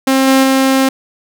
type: tone with level steps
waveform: sawtooth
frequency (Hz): 266.3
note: C4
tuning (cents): +31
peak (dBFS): -5 / -3 / -5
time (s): 0.07-0.89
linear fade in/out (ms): 5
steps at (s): 0.27 / 0.43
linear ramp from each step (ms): 10
effects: none